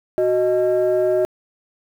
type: tone pair together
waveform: sine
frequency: 369.8 / 622 Hz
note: F#4 / D#5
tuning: -1 / -1 cents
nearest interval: major sixth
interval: 900 cents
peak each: -16 dBFS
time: 0.18-1.25 s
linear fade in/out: 0 ms
effects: tanh soft clip ceiling -11 dBFS + 8-bit